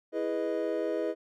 triangle chord, E major seventh, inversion none, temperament equal, 329.6 / 415.3 / 493.9 / 622.3 Hz, E4 / G#4 / B4 / D#5, 0 / 0 / 0 / 0 cents, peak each -32 dBFS, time 0.12-1.15 s, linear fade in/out 50 ms, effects none

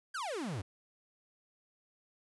45% pulse exponential sweep, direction down, 1661.2 to 85 Hz, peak -36 dBFS, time 0.14-0.62 s, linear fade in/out 10 ms, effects resampled to 24000 Hz

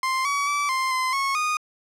30% pulse tone with pitch steps, 1048 / 1134 / 1155 / 1048 / 1032 / 1096 / 1233 Hz, C6 / C#6 / D6 / C6 / C6 / C#6 / D#6, +2 / +39 / -29 / +2 / -24 / -20 / -16 cents, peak -19 dBFS, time 0.03-1.57 s, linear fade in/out 2 ms, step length 220 ms, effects low-pass 9000 Hz 12 dB/octave

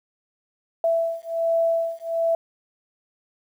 sine beating tone pair, 663 / 664.3 Hz, E5 / E5, +10 / +13 cents, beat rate 1.3 Hz, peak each -23 dBFS, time 0.84-2.35 s, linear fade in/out 2 ms, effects 9-bit

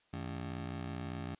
25% pulse ring-modulated tone, 123.47 Hz, B2, in tune, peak -32 dBFS, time 0.13-1.35 s, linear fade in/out 5 ms, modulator 32.6 Hz, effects white hiss -71 dBFS RMS until 1.39 s + resampled to 8000 Hz

